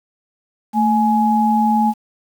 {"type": "tone pair together", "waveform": "sine", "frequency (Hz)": [222.2, 839], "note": ["A3", "G#5"], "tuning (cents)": [17, 17], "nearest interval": "octave + major seventh", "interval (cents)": 2300, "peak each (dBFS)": -15, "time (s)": [0.73, 1.94], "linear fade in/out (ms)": 50, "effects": ["7-bit"]}